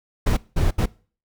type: noise bursts at uneven times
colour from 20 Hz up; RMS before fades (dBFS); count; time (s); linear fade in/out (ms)
brown; -18; 3; 0.26-0.37 / 0.56-0.71 / 0.78-0.86; 10
effects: noise-tail reverb RT60 0.4 s tail -22 dB re dry